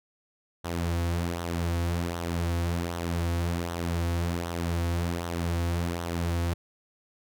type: tone with flanger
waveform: sawtooth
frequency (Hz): 85.5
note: F2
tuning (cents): -36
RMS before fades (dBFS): -29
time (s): 0.64-6.54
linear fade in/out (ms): 10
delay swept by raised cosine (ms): 0.41 to 5.11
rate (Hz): 1.3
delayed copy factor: -0.55
effects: none